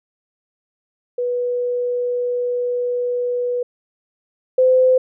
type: tone pair in turn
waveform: sine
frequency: 490 / 512.9 Hz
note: B4 / C5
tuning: -14 / -35 cents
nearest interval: minor second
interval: 79 cents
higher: second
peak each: -18 / -10 dBFS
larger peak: second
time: 1.18-3.63 / 4.58-4.98 s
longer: first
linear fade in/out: 5 ms
effects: none